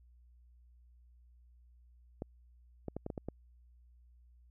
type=clicks; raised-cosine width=2 ms; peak=-25 dBFS; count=7; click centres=2.221 / 2.883 / 2.966 / 3.064 / 3.102 / 3.178 / 3.286 s; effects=added 60 Hz sine -59 dBFS peak until 4.5 s